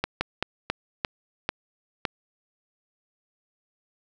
slowing click train, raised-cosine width 0.3 ms, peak -8 dBFS, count 7, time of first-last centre 0.04-2.052 s, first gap 170 ms, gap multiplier 1.27, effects none

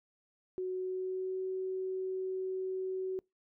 sine tone with pitch glide, 370 to 375.8 Hz, F#4 to F#4, 0 to +27 cents, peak -33 dBFS, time 0.58-3.19 s, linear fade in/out 0 ms, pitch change +27 cents, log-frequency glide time 0.7-1.42 s, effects noise-tail reverb RT60 0.2 s tail -26 dB re dry

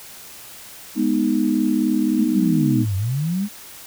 sine chord, G# minor, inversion none, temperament equal, 207.7 / 246.9 / 311.1 Hz, G#3 / B3 / D#4, 0 / 0 / 0 cents, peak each -22 / -20 / -20 dBFS, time 0.95-2.86 s, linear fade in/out 50 ms
sine linear two-way sweep, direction down then up, 233.1 to 92.5 to 213.1 Hz, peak -19 dBFS, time 2.15-3.49 s, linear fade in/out 50 ms, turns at 2.96 s
effects white hiss -40 dBFS RMS until 3.86 s

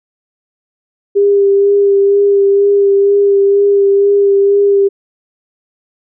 sine tone with vibrato, 400 Hz, G4, 35 cents sharp, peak -6 dBFS, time 1.15-4.89 s, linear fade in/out 20 ms, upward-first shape sine, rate 2.1 Hz, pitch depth 17 cents each way, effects none

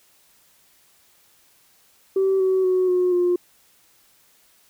sine tone with pitch steps, 384.7 / 377 / 369.5 / 362.1 / 354.8 Hz, G4 / F#4 / F#4 / F#4 / F4, -33 / +32 / -2 / -37 / +27 cents, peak -15 dBFS, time 2.16-3.36 s, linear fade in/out 5 ms, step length 240 ms, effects tanh soft clip ceiling -13 dBFS + white hiss -58 dBFS RMS until 4.69 s

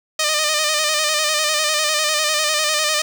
5% pulse tone with vibrato, 611 Hz, D#5, 32 cents flat, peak -5 dBFS, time 0.19-3.02 s, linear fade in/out 5 ms, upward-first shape square, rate 10 Hz, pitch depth 41 cents each way, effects none

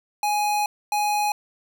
square tone pair in turn, 833 / 833 Hz, G#5 / G#5, +5 / +5 cents, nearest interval unison, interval 0 cents, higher neither, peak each -21 dBFS, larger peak neither, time 0.23-0.66 / 0.92-1.32 s, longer first, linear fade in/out 2 ms, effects none

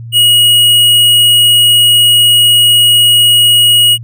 sine tone with tanh clipping, 2896 Hz, F#7, 38 cents flat, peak -5 dBFS, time 0.12-3.98 s, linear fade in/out 50 ms, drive 18 dB, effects added 116 Hz sine -23 dBFS peak until 4.03 s

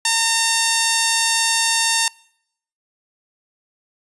5% pulse tone, 911 Hz, A#5, 40 cents flat, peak -3 dBFS, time 0.05-2.08 s, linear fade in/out 2 ms, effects noise-tail reverb RT60 0.7 s tail -24 dB re dry + resampled to 24000 Hz

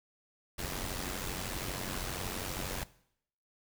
pink noise with amplitude modulation, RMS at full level -35 dBFS, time 0.58-2.84 s, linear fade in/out 10 ms, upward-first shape sine, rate 92.6 Hz, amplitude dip 65%, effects noise-tail reverb RT60 0.7 s tail -19 dB re dry

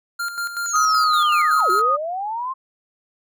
square tone with tremolo, 1396.9 Hz, F6, in tune, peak -23 dBFS, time 0.19-1.82 s, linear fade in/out 10 ms, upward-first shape square, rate 5.3 Hz, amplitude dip 60%
sine linear two-way sweep, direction down then up, 7030 to 349.2 to 1075 Hz, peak -23 dBFS, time 0.65-2.54 s, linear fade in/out 20 ms, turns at 1.7 s
sine tone with vibrato, 1244.5 Hz, D#6, in tune, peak -15 dBFS, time 0.73-1.97 s, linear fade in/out 20 ms, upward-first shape sine, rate 1.3 Hz, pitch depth 41 cents each way
effects none

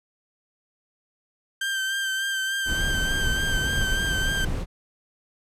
30% pulse tone with vibrato, 1568 Hz, G6, in tune, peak -22 dBFS, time 1.61-4.45 s, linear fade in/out 5 ms, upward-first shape sine, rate 3.4 Hz, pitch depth 26 cents each way
brown noise, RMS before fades -27 dBFS, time 2.65-4.66 s, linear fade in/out 50 ms
effects low-pass 12000 Hz 12 dB/octave

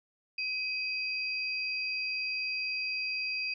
sine tone pair together, 2521 / 4759 Hz, D#7 / D8, +22 / +22 cents, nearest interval major seventh, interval 1100 cents, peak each -32 / -37 dBFS, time 0.38-3.54 s, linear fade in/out 5 ms, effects none

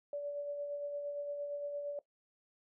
sine tone with tremolo, 577 Hz, D5, 31 cents flat, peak -35 dBFS, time 0.13-1.99 s, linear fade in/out 2 ms, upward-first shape sine, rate 8.7 Hz, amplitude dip 35%, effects noise-tail reverb RT60 0.1 s tail -17 dB re dry

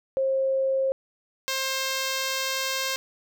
sine / 5% pulse tone pair in turn, 534 / 530.3 Hz, C5 / C5, +35 / +23 cents, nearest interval unison, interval 12 cents, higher first, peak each -21 / -14 dBFS, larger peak second, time 0.17-0.92 / 1.48-2.96 s, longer second, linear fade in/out 0 ms, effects none

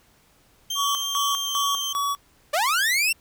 30% pulse tone with vibrato, 3151 Hz, G7, 8 cents sharp, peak -23 dBFS, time 0.7-1.93 s, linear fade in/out 5 ms, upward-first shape sine, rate 3.2 Hz, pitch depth 13 cents each way
square tone with tremolo, 1132 Hz, C#6, 36 cents sharp, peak -23 dBFS, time 0.75-2.17 s, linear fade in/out 50 ms, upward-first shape square, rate 2.5 Hz, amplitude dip 80%
sawtooth linear sweep, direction up, 554.4 to 2775 Hz, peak -16 dBFS, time 2.53-3.13 s, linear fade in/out 10 ms
effects pink hiss -59 dBFS RMS until 3.2 s

